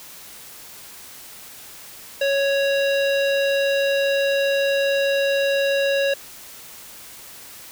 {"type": "tone with low-pass filter", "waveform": "square", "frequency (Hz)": 554.4, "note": "C#5", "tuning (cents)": 0, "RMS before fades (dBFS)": -20, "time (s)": [2.21, 6.14], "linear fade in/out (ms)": 5, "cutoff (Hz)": 3600, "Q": 2, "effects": ["white hiss -41 dBFS RMS until 7.71 s"]}